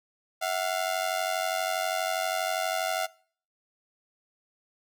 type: ring-modulated tone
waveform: sawtooth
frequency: 698.5 Hz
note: F5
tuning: in tune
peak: -20 dBFS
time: 0.41-3.07 s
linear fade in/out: 20 ms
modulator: 46.2 Hz
effects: noise-tail reverb RT60 0.5 s tail -23 dB re dry